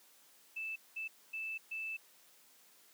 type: tone bursts at uneven times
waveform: sine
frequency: 2637 Hz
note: E7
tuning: in tune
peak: -38 dBFS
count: 4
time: 0.56-0.76 / 0.96-1.08 / 1.33-1.58 / 1.71-1.97 s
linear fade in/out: 10 ms
effects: white hiss -64 dBFS RMS until 2.93 s + high-pass 200 Hz 12 dB/octave